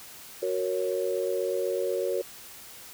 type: chord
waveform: sine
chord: F# major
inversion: none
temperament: equal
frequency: 370 / 466.2 / 554.4 Hz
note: F#4 / A#4 / C#5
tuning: 0 / 0 / 0 cents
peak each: -30 dBFS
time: 0.42-2.22 s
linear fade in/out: 10 ms
effects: white hiss -46 dBFS RMS until 2.93 s